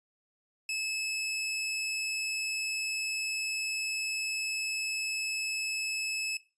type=tone; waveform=sawtooth; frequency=2600 Hz; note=E7; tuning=24 cents flat; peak=-28 dBFS; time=0.69-6.37 s; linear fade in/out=2 ms; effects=noise-tail reverb RT60 0.3 s tail -17 dB re dry + resampled to 22050 Hz